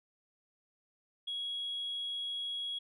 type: tone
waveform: sine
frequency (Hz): 3322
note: G#7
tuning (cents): 0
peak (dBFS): -34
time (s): 1.27-2.79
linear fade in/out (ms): 10
effects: tanh soft clip ceiling -31 dBFS